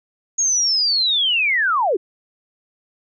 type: linear sweep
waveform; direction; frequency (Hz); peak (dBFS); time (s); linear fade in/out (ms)
sine; down; 6645 to 329.6; -15; 0.38-1.97; 10
effects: none